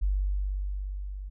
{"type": "tone with level ramp", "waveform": "sine", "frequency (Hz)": 48.54, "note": "G1", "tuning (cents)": -16, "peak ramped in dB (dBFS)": [-22, -35], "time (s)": [0.01, 1.3], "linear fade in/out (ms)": 20, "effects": []}